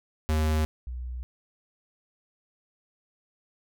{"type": "tone pair in turn", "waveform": ["square", "sine"], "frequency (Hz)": [77.78, 61.73], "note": ["D#2", "B1"], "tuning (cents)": [0, 0], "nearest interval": "major third", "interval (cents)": 400, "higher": "first", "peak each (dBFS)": [-23, -32], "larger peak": "first", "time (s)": [[0.29, 0.65], [0.87, 1.23]], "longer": "neither", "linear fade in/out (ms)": 0, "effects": []}